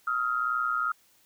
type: tone pair together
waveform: sine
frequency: 1266.7 / 1389 Hz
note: D#6 / F6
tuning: +31 / -10 cents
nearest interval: major second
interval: 159 cents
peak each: -28 dBFS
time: 0.07-0.92 s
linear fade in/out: 5 ms
effects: white hiss -63 dBFS RMS until 1.25 s